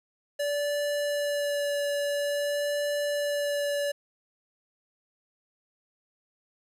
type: tone with vibrato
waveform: square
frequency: 578 Hz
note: D5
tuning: 28 cents flat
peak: -27 dBFS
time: 0.39-3.92 s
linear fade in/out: 10 ms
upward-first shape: sine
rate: 0.49 Hz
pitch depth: 11 cents each way
effects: resampled to 32000 Hz + 10-bit